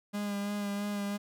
45% pulse tone with vibrato, 203.7 Hz, G#3, 33 cents flat, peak -32 dBFS, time 0.13-1.18 s, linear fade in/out 20 ms, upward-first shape sine, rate 3 Hz, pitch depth 21 cents each way, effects none

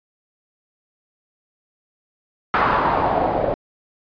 white noise with low-pass filter sweep, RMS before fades -19 dBFS, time 2.54-3.54 s, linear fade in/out 0 ms, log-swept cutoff 1300 to 550 Hz, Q 2.7, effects resampled to 11025 Hz

